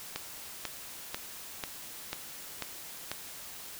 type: click train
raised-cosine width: 0.2 ms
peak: -16 dBFS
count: 7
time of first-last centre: 0.16-3.116 s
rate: 2.03 Hz
effects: white hiss -45 dBFS RMS until 3.79 s